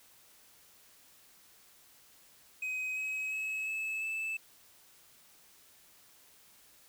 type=tone with pitch steps; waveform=triangle; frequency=2522 / 2548 / 2575 / 2602 / 2629 Hz; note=D#7 / D#7 / E7 / E7 / E7; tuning=+23 / +41 / -41 / -23 / -5 cents; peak=-32 dBFS; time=2.62-4.37 s; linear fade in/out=5 ms; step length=350 ms; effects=white hiss -61 dBFS RMS until 6.88 s